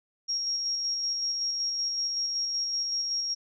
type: tone with tremolo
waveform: sine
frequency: 5588 Hz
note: F8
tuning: in tune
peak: -26 dBFS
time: 0.28-3.35 s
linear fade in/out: 20 ms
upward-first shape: square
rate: 5.3 Hz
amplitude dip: 25%
effects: none